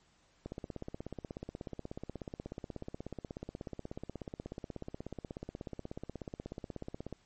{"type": "click train", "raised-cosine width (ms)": 2, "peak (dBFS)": -27, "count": 111, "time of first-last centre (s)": [0.46, 7.127], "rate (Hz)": 16.5, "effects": ["pink hiss -69 dBFS RMS until 7.25 s", "MP3 32 kbps"]}